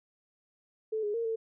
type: tone with pitch steps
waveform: sine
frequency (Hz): 437.3 / 415.3 / 461.9 / 448.6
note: A4 / G#4 / A#4 / A4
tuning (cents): -11 / 0 / -16 / +34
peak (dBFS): -29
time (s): 0.92-1.36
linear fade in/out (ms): 10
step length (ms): 110
effects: none